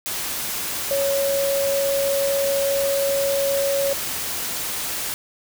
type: tone in noise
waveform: sine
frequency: 555 Hz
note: C#5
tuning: 2 cents sharp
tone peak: -19 dBFS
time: 0.91-3.93 s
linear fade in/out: 0 ms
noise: white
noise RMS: -27 dBFS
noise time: 0.06-5.14 s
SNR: +5 dB
effects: none